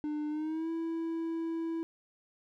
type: tone with pitch glide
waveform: triangle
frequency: 300 to 329 Hz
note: D4 to E4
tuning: +37 to -3 cents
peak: -30 dBFS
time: 0.04-1.83 s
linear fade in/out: 0 ms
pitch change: +160 cents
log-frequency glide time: 0.29-0.7 s
effects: none